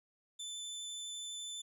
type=tone with vibrato; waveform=25% pulse; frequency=3520 Hz; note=A7; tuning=in tune; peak=-37 dBFS; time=0.39-1.62 s; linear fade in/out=10 ms; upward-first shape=sine; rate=12 Hz; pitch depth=9 cents each way; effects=none